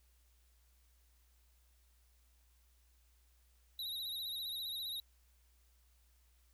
square tone with vibrato, 3849 Hz, B7, 45 cents flat, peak -40 dBFS, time 3.79-5 s, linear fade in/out 2 ms, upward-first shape sine, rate 15 Hz, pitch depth 66 cents each way, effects added 60 Hz sine -67 dBFS peak until 6.53 s + white hiss -75 dBFS RMS until 6.53 s

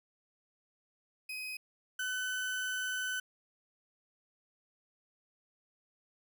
35% pulse tone pair in turn, 2515 / 1508.4 Hz, D#7 / F#6, +18 / +33 cents, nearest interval major sixth, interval 885 cents, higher first, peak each -37 / -32 dBFS, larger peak second, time 1.29-1.57 / 1.99-3.2 s, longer second, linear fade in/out 5 ms, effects none

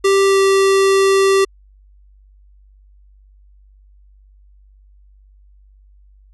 square tone with pitch glide, 392 to 389.3 Hz, G4 to G4, 0 to -12 cents, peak -11 dBFS, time 0.04-1.45 s, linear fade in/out 10 ms, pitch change -12 cents, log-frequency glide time 0.25-0.4 s, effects added 49 Hz sine -45 dBFS peak until 6.33 s + resampled to 24000 Hz

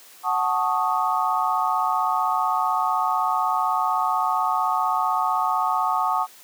sine chord, D# half-diminished seventh, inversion first, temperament equal, 740 / 880 / 1108.7 / 1244.5 Hz, F#5 / A5 / C#6 / D#6, 0 / 0 / 0 / 0 cents, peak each -25 dBFS, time 0.23-6.27 s, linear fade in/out 50 ms, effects white hiss -48 dBFS RMS until 6.43 s + high-pass 300 Hz 12 dB/octave

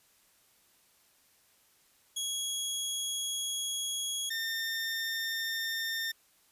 20% pulse tone pair in turn, 3322 / 1812.4 Hz, G#7 / A#6, 0 / -49 cents, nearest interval minor seventh, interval 1049 cents, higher first, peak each -27 dBFS, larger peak neither, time 2.16-4.3 / 4.3-6.12 s, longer first, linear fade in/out 10 ms, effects white hiss -66 dBFS RMS until 6.51 s + resampled to 32000 Hz

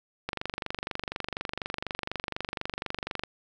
click train, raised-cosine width 0.3 ms, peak -15 dBFS, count 72, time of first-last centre 0.29-3.236 s, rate 24.1 Hz, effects none

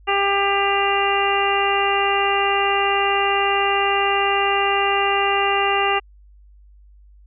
harmonic tone, 397.8 Hz, G4, 25 cents sharp, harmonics 1 / 2 / 3 / 4 / 5 / 6 / 7, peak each -23 / -21 / -23 / -30 / -26 / -30 / -23 dBFS, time 0.07-6 s, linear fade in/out 20 ms, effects added 50 Hz sine -45 dBFS peak until 7.26 s

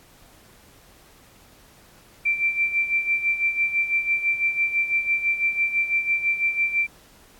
sine tone with tremolo, 2349 Hz, D7, in tune, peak -17 dBFS, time 2.25-6.87 s, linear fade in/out 10 ms, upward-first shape sine, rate 6 Hz, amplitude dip 70%, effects pink hiss -53 dBFS RMS until 7.39 s + AAC 64 kbps

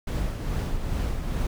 brown noise with tremolo, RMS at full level -25 dBFS, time 0.07-1.47 s, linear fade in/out 5 ms, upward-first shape triangle, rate 2.4 Hz, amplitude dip 50%, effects none

